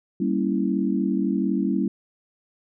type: chord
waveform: sine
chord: G diminished seventh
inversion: none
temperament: equal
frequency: 196 / 233.1 / 277.2 / 329.6 Hz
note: G3 / Bb3 / Db4 / Fb4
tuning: 0 / 0 / 0 / 0 cents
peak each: -24 / -27 / -26 / -27 dBFS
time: 0.2-1.88 s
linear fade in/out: 5 ms
effects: none